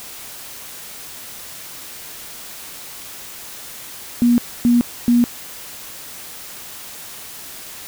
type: tone bursts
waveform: sine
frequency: 239.7 Hz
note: A#3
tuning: 48 cents sharp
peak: -10 dBFS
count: 3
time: 4.22-5.24 s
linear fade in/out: 0 ms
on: 160 ms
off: 270 ms
effects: white hiss -35 dBFS RMS until 7.87 s